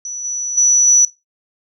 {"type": "tone with level steps", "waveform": "sine", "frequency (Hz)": 5920, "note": "F#8", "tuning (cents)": 0, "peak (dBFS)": [-23, -19, -8, -6], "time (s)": [0.05, 1.05], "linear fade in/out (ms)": 2, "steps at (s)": [0.24, 0.57, 0.87], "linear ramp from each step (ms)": 10, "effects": ["noise-tail reverb RT60 0.2 s tail -17 dB re dry", "tanh soft clip ceiling -2 dBFS"]}